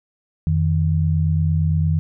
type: tone pair together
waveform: sine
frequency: 87.9 / 156.62 Hz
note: F2 / D#3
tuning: +12 / +12 cents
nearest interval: minor seventh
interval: 1000 cents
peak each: -18 dBFS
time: 0.47-1.99 s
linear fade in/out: 0 ms
effects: none